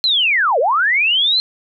sine linear two-way sweep, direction down then up, 4186 to 437.6 to 4186 Hz, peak -12 dBFS, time 0.04-1.4 s, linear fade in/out 0 ms, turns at 0.59 s, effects none

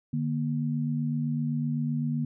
sine tone pair together, 149.55 / 237.4 Hz, D3 / A#3, +32 / +32 cents, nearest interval minor sixth, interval 800 cents, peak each -28 / -29 dBFS, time 0.13-2.25 s, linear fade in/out 5 ms, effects none

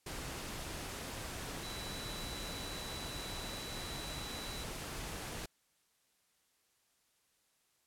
sine tone in noise, 3951 Hz, B7, in tune, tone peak -47 dBFS, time 1.63-4.64 s, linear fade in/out 5 ms, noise pink, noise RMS -43 dBFS, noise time 0.06-5.46 s, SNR -7 dB, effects white hiss -75 dBFS RMS until 7.86 s + low-pass 12000 Hz 12 dB/octave

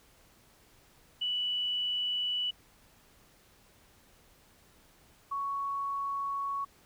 sine tone pair in turn, 2960 / 1113.2 Hz, F#7 / C#6, 0 / +7 cents, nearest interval octave + perfect fourth, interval 1693 cents, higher first, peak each -29 / -31 dBFS, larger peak first, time 1.21-2.51 / 5.31-6.65 s, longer second, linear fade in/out 10 ms, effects pink hiss -62 dBFS RMS until 6.85 s

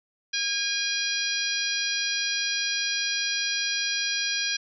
harmonic tone, 815 Hz, G#5, 33 cents flat, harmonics 2 / 3 / 4 / 5 / 6 / 7, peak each -32 / -32 / -32 / -32 / -32 / -32 dBFS, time 0.33-4.57 s, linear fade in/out 10 ms, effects none

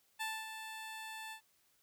15% pulse tone with ADSR envelope, 880 Hz, A5, in tune, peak -30 dBFS, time 0.19-1.41 s, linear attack 23 ms, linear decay 240 ms, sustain -8 dB, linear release 91 ms, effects white hiss -73 dBFS RMS until 1.82 s

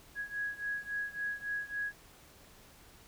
sine beating tone pair, 1661.2 / 1664.8 Hz, G#6 / G#6, 0 / +4 cents, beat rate 3.6 Hz, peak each -37 / -39 dBFS, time 0.15-1.93 s, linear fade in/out 50 ms, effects pink hiss -58 dBFS RMS until 3.07 s

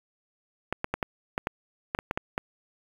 clicks, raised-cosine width 0.5 ms, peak -12 dBFS, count 11, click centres 0.726 / 0.844 / 0.94 / 1.028 / 1.379 / 1.471 / 1.949 / 1.989 / 2.111 / 2.175 / 2.379 s, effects 7-bit

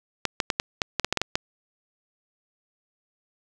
clicks, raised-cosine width 0.2 ms, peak -5 dBFS, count 11, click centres 0.253 / 0.402 / 0.502 / 0.599 / 0.818 / 0.997 / 1.046 / 1.126 / 1.173 / 1.216 / 1.355 s, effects 7-bit

